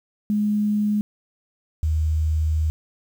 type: tone pair in turn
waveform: sine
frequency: 209.2 / 78.36 Hz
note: G#3 / D#2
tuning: +13 / +13 cents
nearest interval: octave + perfect fourth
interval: 1700 cents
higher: first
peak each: -18 dBFS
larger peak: neither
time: 0.3-1.01 / 1.83-2.7 s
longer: second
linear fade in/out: 0 ms
effects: 8-bit